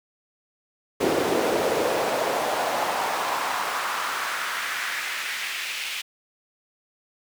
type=noise with high-pass filter sweep; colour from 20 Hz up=brown; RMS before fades=-26 dBFS; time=1-6.02 s; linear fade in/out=10 ms; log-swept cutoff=360 to 2700 Hz; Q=2; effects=none